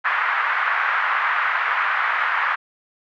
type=band-pass noise; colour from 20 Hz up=pink; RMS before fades=-21 dBFS; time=0.04-2.56 s; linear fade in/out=20 ms; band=1100 to 1900 Hz; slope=24 dB/octave; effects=none